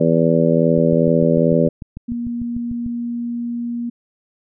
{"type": "harmonic tone", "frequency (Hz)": 82.41, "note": "E2", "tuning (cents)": 0, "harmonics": [2, 3, 4, 5, 6, 7], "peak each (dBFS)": [-17, -18, -23, -21, -19, -19], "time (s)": [0, 1.69], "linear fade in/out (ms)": 10}
{"type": "click train", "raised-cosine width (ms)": 5, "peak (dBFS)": -18, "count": 15, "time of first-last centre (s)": [0.78, 2.863], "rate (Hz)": 6.72}
{"type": "tone", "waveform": "sine", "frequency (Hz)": 237.4, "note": "A#3", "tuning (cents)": 32, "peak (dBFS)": -21, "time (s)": [2.08, 3.9], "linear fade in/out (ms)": 10}
{"effects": []}